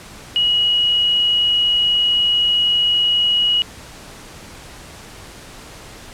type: tone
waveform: sine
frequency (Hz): 2906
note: F#7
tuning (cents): -32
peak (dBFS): -13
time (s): 0.36-3.62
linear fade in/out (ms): 0
effects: pink hiss -38 dBFS RMS until 6.13 s + low-pass 10000 Hz 12 dB/octave